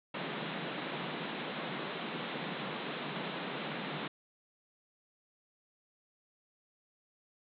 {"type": "band-pass noise", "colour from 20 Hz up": "pink", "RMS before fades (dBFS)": -39, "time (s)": [0.14, 4.08], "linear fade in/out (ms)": 5, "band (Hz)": [140, 3900], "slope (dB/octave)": 96, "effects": ["MP3 96 kbps"]}